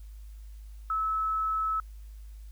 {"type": "tone", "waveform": "sine", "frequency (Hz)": 1300, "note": "E6", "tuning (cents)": -24, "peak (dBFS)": -26, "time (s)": [0.9, 1.8], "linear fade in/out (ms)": 2, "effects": ["added 52 Hz sine -42 dBFS peak until 2.51 s", "white hiss -65 dBFS RMS until 2.51 s"]}